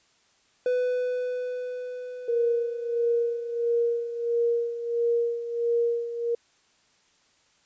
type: tone with exponential decay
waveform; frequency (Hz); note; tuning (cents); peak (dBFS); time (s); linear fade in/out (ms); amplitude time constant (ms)
triangle; 498.4; B4; +16; -19; 0.66-5.08; 2; 960
type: tone with tremolo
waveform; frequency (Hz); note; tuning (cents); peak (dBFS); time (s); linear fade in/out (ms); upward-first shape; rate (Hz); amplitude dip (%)
sine; 470; A#4; +14; -20; 2.28-6.35; 5; sine; 1.5; 70
effects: white hiss -64 dBFS RMS until 7.65 s + resampled to 16000 Hz